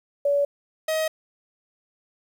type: tone pair in turn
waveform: sine / 45% pulse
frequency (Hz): 570 / 632.3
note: C#5 / D#5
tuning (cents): +48 / +28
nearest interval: major second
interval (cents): 180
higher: second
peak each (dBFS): -18 / -22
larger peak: first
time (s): 0.25-0.45 / 0.88-1.08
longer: neither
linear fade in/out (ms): 5
effects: 9-bit